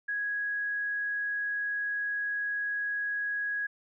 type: tone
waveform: sine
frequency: 1661.2 Hz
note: G#6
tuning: in tune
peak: -29 dBFS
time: 0.08-3.67 s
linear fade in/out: 10 ms
effects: none